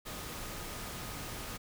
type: tone in noise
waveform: sine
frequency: 1244.5 Hz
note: D#6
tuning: in tune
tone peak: -53 dBFS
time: 0.05-1.58 s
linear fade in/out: 20 ms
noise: pink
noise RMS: -42 dBFS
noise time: 0.05-1.58 s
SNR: -14 dB
effects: none